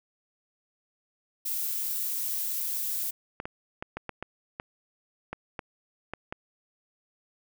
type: noise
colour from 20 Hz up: violet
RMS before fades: -31 dBFS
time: 1.45-3.11 s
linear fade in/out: 10 ms
type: clicks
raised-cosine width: 0.5 ms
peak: -19 dBFS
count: 11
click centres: 3.401 / 3.455 / 3.825 / 3.97 / 4.093 / 4.226 / 4.599 / 5.33 / 5.592 / 6.136 / 6.325 s
effects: none